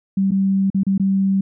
sine tone with dropouts, 193.9 Hz, G3, 19 cents flat, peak -14 dBFS, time 0.17-1.41 s, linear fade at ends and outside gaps 5 ms, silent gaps 0.309-0.317 / 0.702-0.745 / 0.834-0.866 / 0.979-0.997 s, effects none

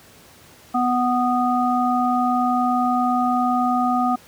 harmonic tone, 247.5 Hz, B3, 4 cents sharp, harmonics 1 / 3 / 5, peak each -21 / -20 / -23 dBFS, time 0.74-4.16 s, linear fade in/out 10 ms, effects pink hiss -48 dBFS RMS until 4.27 s + high-pass 80 Hz 12 dB/octave

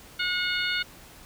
harmonic tone, 724 Hz, F#5, 38 cents flat, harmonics 2 / 3 / 4 / 5 / 6, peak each -29 / -31 / -32 / -33 / -34 dBFS, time 0.19-0.83 s, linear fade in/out 10 ms, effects pink hiss -49 dBFS RMS until 1.25 s

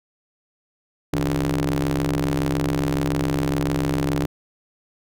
sawtooth ring-modulated tone, 67.1 Hz, C2, 44 cents sharp, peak -13 dBFS, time 1.13-4.26 s, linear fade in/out 5 ms, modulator 224 Hz, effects none

